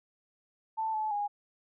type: tone with pitch steps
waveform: sine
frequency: 884 / 864 / 822 Hz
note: A5 / A5 / G#5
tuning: +8 / -32 / -18 cents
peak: -29 dBFS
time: 0.77-1.28 s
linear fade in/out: 20 ms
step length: 170 ms
effects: none